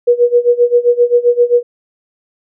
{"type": "tone with tremolo", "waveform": "sine", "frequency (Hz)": 482.5, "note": "B4", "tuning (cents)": -40, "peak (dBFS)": -4, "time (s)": [0.07, 1.63], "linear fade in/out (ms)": 10, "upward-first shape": "sine", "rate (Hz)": 7.6, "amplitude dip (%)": 90, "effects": []}